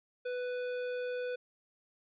sine tone with hard clipping, 496 Hz, B4, 7 cents sharp, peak -36 dBFS, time 0.25-1.36 s, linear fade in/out 10 ms, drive 12 dB, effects resampled to 11025 Hz

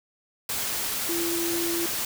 sine tone in noise, 339.6 Hz, F4, 48 cents flat, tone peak -27 dBFS, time 1.09-1.86 s, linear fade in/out 2 ms, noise white, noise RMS -29 dBFS, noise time 0.49-2.05 s, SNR -1 dB, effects none

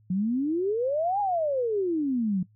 sine exponential two-way sweep, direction up then down, 176.6 to 837 to 176.6 Hz, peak -23 dBFS, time 0.1-2.43 s, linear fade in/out 5 ms, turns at 1.2 s, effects noise-tail reverb RT60 0.1 s tail -19 dB re dry + added 107 Hz sine -57 dBFS peak until 2.55 s

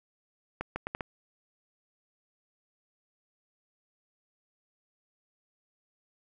accelerating click train, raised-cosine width 0.5 ms, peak -18 dBFS, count 5, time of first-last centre 0.61-1.008 s, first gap 150 ms, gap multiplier 0.73, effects 10-bit

